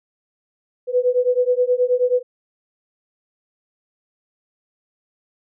sine beating tone pair, 492.4 / 501.8 Hz, B4 / B4, -5 / +28 cents, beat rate 9.4 Hz, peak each -18 dBFS, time 0.87-2.23 s, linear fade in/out 50 ms, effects none

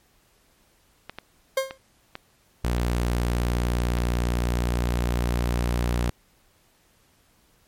clicks, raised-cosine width 0.3 ms, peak -18 dBFS, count 5, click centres 1.096 / 1.186 / 1.709 / 2.154 / 3.978 s
40% pulse tone with exponential decay, 533 Hz, C5, 32 cents sharp, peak -17 dBFS, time 1.57-1.78 s, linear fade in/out 5 ms, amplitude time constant 44 ms
sawtooth tone, 59.8 Hz, A#1, 45 cents sharp, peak -18 dBFS, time 2.64-6.1 s, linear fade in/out 5 ms
effects pink hiss -62 dBFS RMS until 7.67 s + MP3 64 kbps

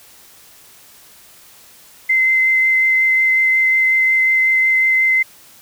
sine tone with vibrato, 2066 Hz, C7, 22 cents flat, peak -11 dBFS, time 2.09-5.23 s, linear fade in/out 10 ms, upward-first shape sine, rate 5.5 Hz, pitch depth 9 cents each way, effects white hiss -45 dBFS RMS until 5.61 s

